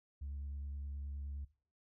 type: tone with vibrato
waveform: sine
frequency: 70.6 Hz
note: C#2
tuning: 32 cents sharp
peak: -39 dBFS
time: 0.21-1.45 s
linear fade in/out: 10 ms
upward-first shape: square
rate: 9.6 Hz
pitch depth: 13 cents each way
effects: noise-tail reverb RT60 0.4 s tail -19 dB re dry + tanh soft clip ceiling -38 dBFS